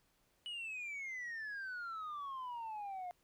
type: exponential sweep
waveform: sine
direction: down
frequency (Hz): 2960 to 704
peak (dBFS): -39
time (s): 0.46-3.11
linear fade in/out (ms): 0
effects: tanh soft clip ceiling -40 dBFS + pink hiss -75 dBFS RMS until 3.23 s